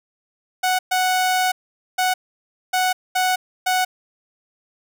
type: tone bursts at uneven times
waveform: sawtooth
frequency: 740 Hz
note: F#5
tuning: in tune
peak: -13 dBFS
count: 6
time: 0.63-0.79 / 0.91-1.52 / 1.98-2.14 / 2.73-2.93 / 3.15-3.36 / 3.66-3.85 s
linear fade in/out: 10 ms
effects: none